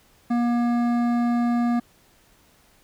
sine tone with hard clipping, 238.6 Hz, A#3, 41 cents sharp, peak -21 dBFS, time 0.3-1.8 s, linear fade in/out 10 ms, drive 12 dB, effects pink hiss -58 dBFS RMS until 2.83 s

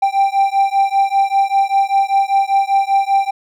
triangle beating tone pair, 784 / 789.1 Hz, G5 / G5, 0 / +11 cents, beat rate 5.1 Hz, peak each -13 dBFS, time 0.02-3.31 s, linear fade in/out 10 ms, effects none

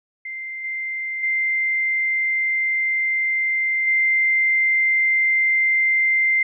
sine tone with level steps, 2088 Hz, C7, 4 cents flat, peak -28 / -24 / -18 / -15 dBFS, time 0.25-6.43 s, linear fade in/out 5 ms, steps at 0.64 / 1.23 / 3.87 s, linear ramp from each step 5 ms, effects none

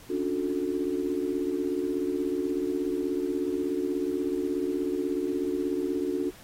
sine chord, D major seventh, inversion third, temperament equal with one note detuned, 277.2 / 293.7 / 361.8 / 440 Hz, C#4 / D4 / F#4 / A4, 0 / 0 / -39 / 0 cents, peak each -34 / -31 / -29 / -35 dBFS, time 0.09-6.31 s, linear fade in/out 20 ms, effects pink hiss -51 dBFS RMS until 6.43 s + AAC 48 kbps

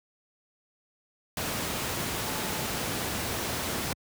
sine tone in noise, 870 Hz, A5, 20 cents flat, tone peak -42 dBFS, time 2.25-2.67 s, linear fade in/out 2 ms, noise pink, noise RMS -31 dBFS, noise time 1.37-3.93 s, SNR -14 dB, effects high-pass 80 Hz 12 dB/octave

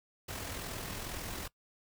pink noise with amplitude modulation, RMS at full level -39 dBFS, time 0.28-1.48 s, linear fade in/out 10 ms, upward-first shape sine, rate 42 Hz, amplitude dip 40%, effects noise-tail reverb RT60 0.1 s tail -21 dB re dry

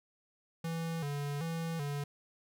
square tone with vibrato, 154 Hz, D#3, 17 cents flat, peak -35 dBFS, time 0.64-2.04 s, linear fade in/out 5 ms, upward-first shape square, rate 1.3 Hz, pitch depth 120 cents each way, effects none

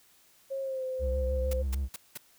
sine tone with pitch glide, 541 to 517.5 Hz, C#5 to C5, -42 to -19 cents, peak -31 dBFS, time 0.5-1.63 s, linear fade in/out 20 ms, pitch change -77 cents, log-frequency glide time 0.61-0.84 s
triangle tone with vibrato, 66.4 Hz, C2, 26 cents sharp, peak -26 dBFS, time 0.99-1.89 s, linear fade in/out 50 ms, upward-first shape sine, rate 6.5 Hz, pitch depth 86 cents each way
white noise bursts, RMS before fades -39 dBFS, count 4, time 1.51-2.176 s, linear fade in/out 5 ms, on 24 ms, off 190 ms
effects white hiss -62 dBFS RMS until 2.38 s

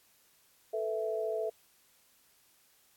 sine chord, A suspended second, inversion none, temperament equal, 440 / 493.9 / 659.3 Hz, A4 / B4 / E5, 0 / 0 / 0 cents, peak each -34 / -40 / -34 dBFS, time 0.73-1.5 s, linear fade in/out 10 ms, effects white hiss -66 dBFS RMS until 2.96 s + AAC 64 kbps

